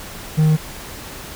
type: tone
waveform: triangle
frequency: 155.56 Hz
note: D#3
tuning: in tune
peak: -9 dBFS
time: 0.37-0.57 s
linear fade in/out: 20 ms
effects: pink hiss -34 dBFS RMS until 1.35 s